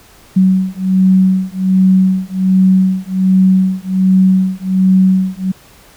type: beating tone pair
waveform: sine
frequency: 187.3 / 188.6 Hz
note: F#3 / F#3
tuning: +21 / +33 cents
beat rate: 1.3 Hz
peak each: -11 dBFS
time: 0.36-5.52 s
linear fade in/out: 10 ms
effects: pink hiss -43 dBFS RMS until 5.96 s